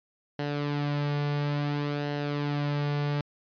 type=tone with flanger; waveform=sawtooth; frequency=145.4 Hz; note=D3; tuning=17 cents flat; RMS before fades=-29 dBFS; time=0.39-3.21 s; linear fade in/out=2 ms; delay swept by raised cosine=0.84 to 3.14 ms; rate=0.58 Hz; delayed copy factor=-0.5; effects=resampled to 11025 Hz